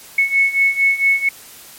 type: beating tone pair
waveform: sine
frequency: 2200 / 2204.4 Hz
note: C#7 / C#7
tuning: -14 / -10 cents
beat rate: 4.4 Hz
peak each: -17 / -14 dBFS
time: 0.18-1.29 s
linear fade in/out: 5 ms
effects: white hiss -40 dBFS RMS until 1.78 s + MP3 64 kbps